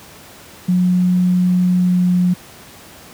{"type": "tone with pitch glide", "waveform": "sine", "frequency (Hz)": [180.7, 179.35], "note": ["F#3", "F3"], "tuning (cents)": [-41, 46], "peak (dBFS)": -11, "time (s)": [0.68, 2.34], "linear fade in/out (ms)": 10, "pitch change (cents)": -13, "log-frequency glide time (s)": [1.73, 2.19], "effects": ["pink hiss -40 dBFS RMS until 3.13 s", "high-pass 80 Hz 12 dB/octave"]}